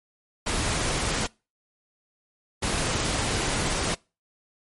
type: noise bursts at uneven times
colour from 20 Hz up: pink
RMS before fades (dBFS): -26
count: 2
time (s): 0.46-1.27 / 2.62-3.95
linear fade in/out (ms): 10
effects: noise-tail reverb RT60 0.3 s tail -25 dB re dry + MP3 48 kbps